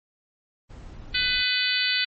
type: noise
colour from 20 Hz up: brown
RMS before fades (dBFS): -40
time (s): 0.69-1.43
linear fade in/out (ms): 20
type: harmonic tone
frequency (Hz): 500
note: B4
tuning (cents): +21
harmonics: 3 / 4 / 5 / 6 / 7 / 8 / 9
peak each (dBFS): -29 / -29 / -29 / -29 / -29 / -29 / -29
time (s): 1.14-2.05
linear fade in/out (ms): 10
effects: MP3 32 kbps